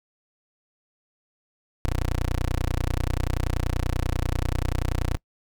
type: tone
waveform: 15% pulse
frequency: 30.34 Hz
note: B0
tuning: 30 cents flat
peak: -17 dBFS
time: 1.85-5.17 s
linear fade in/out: 0 ms
effects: noise-tail reverb RT60 0.1 s tail -24 dB re dry